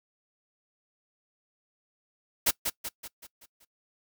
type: noise with echo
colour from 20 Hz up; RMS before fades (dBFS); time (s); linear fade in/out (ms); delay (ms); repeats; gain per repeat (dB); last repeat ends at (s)
white; -23; 2.46-2.51; 10; 190; 6; -6; 3.65
effects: noise-tail reverb RT60 0.1 s tail -22 dB re dry